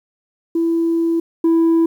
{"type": "tone pair in turn", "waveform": "sine", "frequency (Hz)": [332.5, 330], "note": ["E4", "E4"], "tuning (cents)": [15, 2], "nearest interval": "unison", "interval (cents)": 13, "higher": "first", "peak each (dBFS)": [-13, -8], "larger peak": "second", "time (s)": [[0.55, 1.2], [1.44, 1.86]], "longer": "first", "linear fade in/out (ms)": 5, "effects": ["tanh soft clip ceiling -10 dBFS", "8-bit"]}